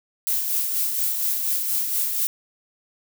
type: noise with tremolo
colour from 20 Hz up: violet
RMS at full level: -22 dBFS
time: 0.27-2.27 s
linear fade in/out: 0 ms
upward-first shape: sine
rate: 4.2 Hz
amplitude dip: 40%
effects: none